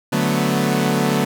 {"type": "chord", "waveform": "sawtooth", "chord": "B minor seventh", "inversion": "first", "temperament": "equal", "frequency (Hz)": [146.83, 185, 220, 246.9], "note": ["D3", "F#3", "A3", "B3"], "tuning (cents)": [0, 0, 0, 0], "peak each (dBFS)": -18, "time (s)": [0.12, 1.25], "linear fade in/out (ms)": 10, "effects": []}